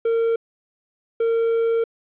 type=tone pair in turn; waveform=triangle; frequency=458.2 / 458.2 Hz; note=A#4 / A#4; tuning=-30 / -30 cents; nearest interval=unison; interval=0 cents; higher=neither; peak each=-15 dBFS; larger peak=neither; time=0.05-0.36 / 1.2-1.84 s; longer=second; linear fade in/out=5 ms; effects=resampled to 8000 Hz + 9-bit